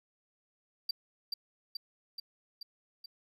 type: tone with echo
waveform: triangle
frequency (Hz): 4699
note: D8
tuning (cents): 0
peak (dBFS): -28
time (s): 0.89-0.91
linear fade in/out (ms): 5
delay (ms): 430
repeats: 5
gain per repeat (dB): -3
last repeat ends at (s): 3.06
effects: none